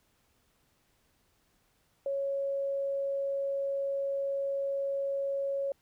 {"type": "tone", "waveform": "sine", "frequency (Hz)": 553, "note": "C#5", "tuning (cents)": -4, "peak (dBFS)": -29, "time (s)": [2.06, 5.72], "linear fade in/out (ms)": 2, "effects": ["pink hiss -71 dBFS RMS until 5.81 s"]}